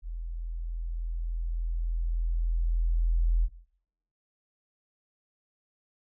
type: tone with level ramp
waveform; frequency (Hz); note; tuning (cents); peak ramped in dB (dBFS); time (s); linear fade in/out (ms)
sine; 41.73; E1; +22; -33 to -20; 0.02-3.49; 50
effects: noise-tail reverb RT60 0.7 s tail -18 dB re dry